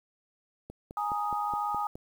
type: click train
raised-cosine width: 2 ms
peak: -28 dBFS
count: 7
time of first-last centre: 0.7-1.955 s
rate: 4.78 Hz
type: chord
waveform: sine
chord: Ab suspended second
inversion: none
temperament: equal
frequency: 830.6 / 932.3 / 1244.5 Hz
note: Ab5 / Bb5 / Eb6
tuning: 0 / 0 / 0 cents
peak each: -31 / -37 / -32 dBFS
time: 0.97-1.87 s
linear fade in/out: 2 ms
effects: 9-bit

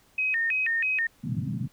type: tone with vibrato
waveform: sine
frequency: 2153 Hz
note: C7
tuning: 49 cents sharp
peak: -23 dBFS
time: 0.18-1.07 s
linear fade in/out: 5 ms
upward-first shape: square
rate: 3.1 Hz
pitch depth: 280 cents each way
type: band-pass noise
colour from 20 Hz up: pink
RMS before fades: -30 dBFS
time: 1.23-1.68 s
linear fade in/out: 20 ms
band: 110 to 240 Hz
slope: 48 dB/octave
effects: pink hiss -61 dBFS RMS until 1.72 s

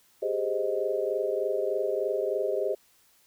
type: chord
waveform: sine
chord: Ab major seventh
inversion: third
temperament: equal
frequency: 392 / 415.3 / 523.3 / 622.3 Hz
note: G4 / Ab4 / C5 / Eb5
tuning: 0 / 0 / 0 / 0 cents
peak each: -31 dBFS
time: 0.22-2.75 s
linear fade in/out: 10 ms
effects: white hiss -63 dBFS RMS until 3.26 s

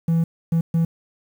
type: tone bursts at uneven times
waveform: triangle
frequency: 165.4 Hz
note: E3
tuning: 6 cents sharp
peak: -13 dBFS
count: 3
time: 0.08-0.24 / 0.52-0.61 / 0.74-0.85 s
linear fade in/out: 5 ms
effects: tanh soft clip ceiling -9 dBFS + 8-bit

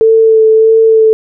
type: tone with vibrato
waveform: sine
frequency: 443.4 Hz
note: A4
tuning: 13 cents sharp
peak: -3 dBFS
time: 0.01-1.13 s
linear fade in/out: 0 ms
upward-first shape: sine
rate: 1.6 Hz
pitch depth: 16 cents each way
effects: none

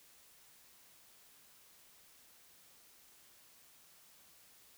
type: silence
effects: white hiss -63 dBFS RMS until 4.77 s

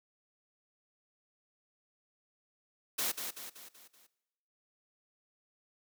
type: noise with echo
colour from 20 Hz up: white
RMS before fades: -33 dBFS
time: 2.98-3.12 s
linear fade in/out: 10 ms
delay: 190 ms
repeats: 5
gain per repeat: -6 dB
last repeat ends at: 4.07 s
effects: noise-tail reverb RT60 1.0 s tail -19 dB re dry + high-pass 200 Hz 12 dB/octave

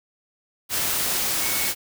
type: tone in noise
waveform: sine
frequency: 2217 Hz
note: C#7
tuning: in tune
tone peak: -32 dBFS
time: 1.39-1.73 s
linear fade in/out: 50 ms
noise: white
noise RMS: -24 dBFS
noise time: 0.69-1.75 s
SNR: -11 dB
effects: none

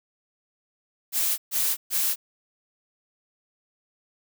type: noise bursts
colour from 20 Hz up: blue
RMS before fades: -24 dBFS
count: 3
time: 1.12-2.16 s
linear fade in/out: 50 ms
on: 260 ms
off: 130 ms
effects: none

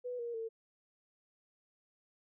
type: tone with pitch steps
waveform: sine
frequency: 493.9 / 471.9 / 450.8 Hz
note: B4 / A#4 / A4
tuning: 0 / +21 / +42 cents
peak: -37 dBFS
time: 0.04-0.49 s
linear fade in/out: 20 ms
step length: 150 ms
effects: none

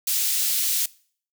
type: high-pass noise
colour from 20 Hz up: white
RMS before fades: -23 dBFS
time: 0.07-0.86 s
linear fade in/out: 5 ms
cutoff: 3400 Hz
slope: 12 dB/octave
effects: noise-tail reverb RT60 0.5 s tail -22 dB re dry

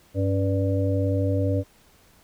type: harmonic tone with a mistuned harmonic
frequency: 98 Hz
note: G2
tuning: in tune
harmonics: 1 / 3 / 5 / 6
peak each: -22 / -27 / -29 / -30 dBFS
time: 0.14-1.64 s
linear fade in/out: 50 ms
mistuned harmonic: 3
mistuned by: -70 cents
effects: pink hiss -57 dBFS RMS until 2.23 s

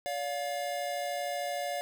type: tone pair together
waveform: square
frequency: 573.9 / 707 Hz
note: D5 / F5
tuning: -40 / +21 cents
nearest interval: major third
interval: 361 cents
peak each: -36 / -35 dBFS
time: 0.06-1.81 s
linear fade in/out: 0 ms
effects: none

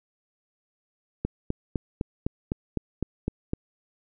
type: click train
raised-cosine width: 3 ms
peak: -13 dBFS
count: 10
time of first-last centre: 1.25-3.534 s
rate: 3.94 Hz
effects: none

